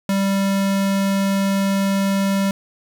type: tone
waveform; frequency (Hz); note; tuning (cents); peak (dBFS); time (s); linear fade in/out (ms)
square; 196; G3; 0; -17; 0.09-2.51; 2
effects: 8-bit